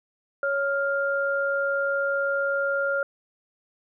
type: tone pair together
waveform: sine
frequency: 556 / 1401 Hz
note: C#5 / F6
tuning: +5 / +5 cents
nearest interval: octave + major third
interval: 1600 cents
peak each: -25 dBFS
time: 0.43-3.03 s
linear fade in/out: 2 ms
effects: none